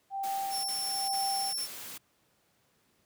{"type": "tone with tremolo", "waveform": "sine", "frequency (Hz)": 784, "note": "G5", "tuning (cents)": 0, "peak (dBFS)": -30, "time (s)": [0.1, 1.54], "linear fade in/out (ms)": 50, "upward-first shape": "sine", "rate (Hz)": 1.1, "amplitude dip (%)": 75}
{"type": "noise bursts", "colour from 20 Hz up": "white", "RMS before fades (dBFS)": -43, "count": 4, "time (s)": [0.23, 1.981], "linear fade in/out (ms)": 10, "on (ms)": 410, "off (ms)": 37}
{"type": "tone", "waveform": "25% pulse", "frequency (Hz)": 5410, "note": "E8", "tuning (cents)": 44, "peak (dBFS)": -27, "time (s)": [0.5, 1.68], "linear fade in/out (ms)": 50}
{"effects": ["pink hiss -70 dBFS RMS until 3.05 s", "high-pass 100 Hz 12 dB/octave"]}